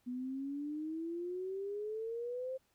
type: exponential sweep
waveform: sine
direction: up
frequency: 244.4 to 529 Hz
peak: -37 dBFS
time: 0.06-2.58 s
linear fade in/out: 20 ms
effects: pink hiss -75 dBFS RMS until 2.74 s